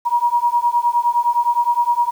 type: beating tone pair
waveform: sine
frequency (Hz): 950 / 959.7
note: A#5 / B5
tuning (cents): +33 / -50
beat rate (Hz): 9.7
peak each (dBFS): -17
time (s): 0.05-2.11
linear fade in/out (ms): 20
effects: 7-bit